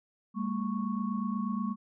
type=tone cluster; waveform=sine; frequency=200.5 / 228.8 / 1106 Hz; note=G3 / A#3 / C#6; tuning=+39 / -32 / -4 cents; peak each=-32 / -33 / -39 dBFS; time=0.34-1.76 s; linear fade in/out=50 ms; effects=none